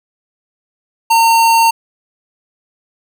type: tone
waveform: square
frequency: 913 Hz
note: A#5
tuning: 36 cents flat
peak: -8 dBFS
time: 1.1-1.71 s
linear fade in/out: 10 ms
effects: none